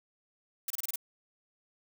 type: noise bursts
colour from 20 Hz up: blue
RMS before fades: -34 dBFS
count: 6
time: 0.68-0.958 s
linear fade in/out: 2 ms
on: 23 ms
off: 28 ms
effects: none